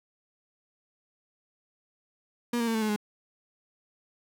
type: tone with pitch steps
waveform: 35% pulse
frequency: 239 / 232.7 / 226.6 / 220.7 / 214.9 / 209.3 Hz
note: A#3 / A#3 / A#3 / A3 / A3 / G#3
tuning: +43 / -3 / -49 / +5 / -41 / +14 cents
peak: -24 dBFS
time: 2.53-2.962 s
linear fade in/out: 5 ms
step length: 72 ms
effects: none